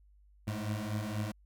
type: beating tone pair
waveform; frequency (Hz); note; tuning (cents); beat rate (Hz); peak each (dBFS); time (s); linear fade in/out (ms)
25% pulse; 103.83 / 107.93; G#2 / A2; 0 / -33; 4.1; -33 / -33; 0.47-1.32; 10
effects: added 50 Hz sine -59 dBFS peak until 1.45 s